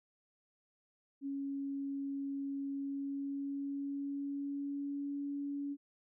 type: tone with pitch glide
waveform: sine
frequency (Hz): 277.2 to 283.4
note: C#4 to C#4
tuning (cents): 0 to +38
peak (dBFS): -36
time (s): 1.21-5.77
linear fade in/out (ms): 50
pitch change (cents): +38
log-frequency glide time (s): 2.74-5.19
effects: none